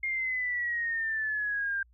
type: exponential sweep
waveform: sine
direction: down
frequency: 2132 to 1583 Hz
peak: -28 dBFS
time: 0.03-1.83 s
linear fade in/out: 5 ms
effects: added 59 Hz sine -58 dBFS peak until 1.93 s